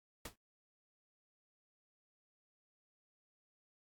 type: noise with exponential decay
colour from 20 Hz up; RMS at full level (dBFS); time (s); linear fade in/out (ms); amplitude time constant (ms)
pink; -39; 0.25-0.36; 5; 22
effects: AAC 64 kbps